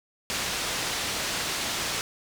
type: low-pass noise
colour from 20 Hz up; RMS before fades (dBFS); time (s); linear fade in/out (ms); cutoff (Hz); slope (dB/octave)
white; -30; 0.3-2.01; 0; 5800; 12
effects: none